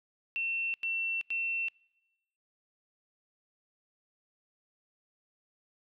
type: tone bursts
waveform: sine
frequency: 2700 Hz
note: E7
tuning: 41 cents sharp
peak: -30 dBFS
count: 3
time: 0.36-1.684 s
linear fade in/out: 0 ms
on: 380 ms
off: 92 ms
effects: noise-tail reverb RT60 1.0 s tail -26 dB re dry